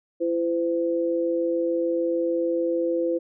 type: tone pair together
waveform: sine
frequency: 336.9 / 510.2 Hz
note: E4 / C5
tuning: +38 / -44 cents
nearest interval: perfect fifth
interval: 718 cents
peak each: -24 dBFS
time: 0.2-3.19 s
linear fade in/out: 20 ms
effects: none

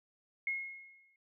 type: tone with exponential decay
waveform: sine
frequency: 2160 Hz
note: C#7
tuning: 45 cents flat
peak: -30 dBFS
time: 0.47-1.16 s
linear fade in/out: 2 ms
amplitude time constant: 150 ms
effects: none

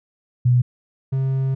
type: tone pair in turn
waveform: sine / triangle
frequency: 123.47 / 133.51 Hz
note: B2 / C3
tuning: 0 / +35 cents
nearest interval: minor second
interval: 135 cents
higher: second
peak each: -12 / -16 dBFS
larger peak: first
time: 0.45-0.62 / 1.12-1.55 s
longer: second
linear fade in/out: 10 ms
effects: none

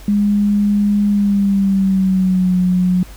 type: tone with pitch glide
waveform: sine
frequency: 205.1 to 181.67 Hz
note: G#3 to F#3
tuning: -21 to -31 cents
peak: -11 dBFS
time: 0.08-3.03 s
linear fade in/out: 2 ms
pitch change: -210 cents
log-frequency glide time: 1.08-2.57 s
effects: added 50 Hz sine -34 dBFS peak until 3.16 s + pink hiss -42 dBFS RMS until 3.16 s

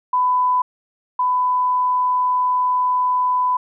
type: tone pair in turn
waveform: sine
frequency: 1000 / 1000 Hz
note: B5 / B5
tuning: +21 / +21 cents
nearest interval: unison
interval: 0 cents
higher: neither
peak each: -14 / -15 dBFS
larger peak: first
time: 0.13-0.62 / 1.19-3.57 s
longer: second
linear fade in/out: 5 ms
effects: none

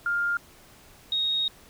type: tone pair in turn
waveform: sine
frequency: 1404 / 3748 Hz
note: F6 / A#7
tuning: +9 / +9 cents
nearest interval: octave + perfect fourth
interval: 1700 cents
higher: second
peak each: -23 dBFS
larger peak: neither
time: 0.06-0.37 / 1.12-1.48 s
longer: second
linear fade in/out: 2 ms
effects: pink hiss -53 dBFS RMS until 1.69 s

